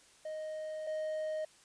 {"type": "tone pair in turn", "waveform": "triangle", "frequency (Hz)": [622.3, 622.3], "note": ["D#5", "D#5"], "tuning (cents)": [0, 0], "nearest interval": "unison", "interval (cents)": 0, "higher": "neither", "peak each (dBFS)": [-36, -32], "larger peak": "second", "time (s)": [[0.25, 0.87], [0.87, 1.45]], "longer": "first", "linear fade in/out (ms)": 5, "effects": ["white hiss -62 dBFS RMS until 1.64 s", "resampled to 22050 Hz"]}